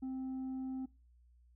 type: tone with tanh clipping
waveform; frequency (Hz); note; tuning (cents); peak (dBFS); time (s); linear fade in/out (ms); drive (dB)
sine; 261.6; C4; 0; -38; 0.02-0.86; 10; 3
effects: noise-tail reverb RT60 0.3 s tail -21 dB re dry + added 60 Hz sine -62 dBFS peak until 1.55 s